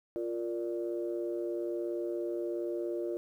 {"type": "chord", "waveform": "sine", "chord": "Bb major", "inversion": "second", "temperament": "equal", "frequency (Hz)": [349.2, 466.2, 587.3], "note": ["F4", "Bb4", "D5"], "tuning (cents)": [0, 0, 0], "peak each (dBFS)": [-33, -39, -39], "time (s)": [0.16, 3.17], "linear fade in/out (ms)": 0, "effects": ["tanh soft clip ceiling -23 dBFS", "11-bit"]}